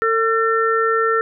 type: harmonic tone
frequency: 450 Hz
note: A4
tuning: 39 cents sharp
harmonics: 1 / 3 / 4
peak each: -18 / -18 / -22 dBFS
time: 0.02-1.21 s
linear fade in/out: 0 ms
effects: none